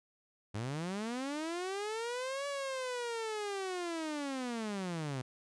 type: linear two-way sweep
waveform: sawtooth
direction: up then down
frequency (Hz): 97.9 to 571 to 123.6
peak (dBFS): -32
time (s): 0.54-5.22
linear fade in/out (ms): 10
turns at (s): 2.47
effects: resampled to 22050 Hz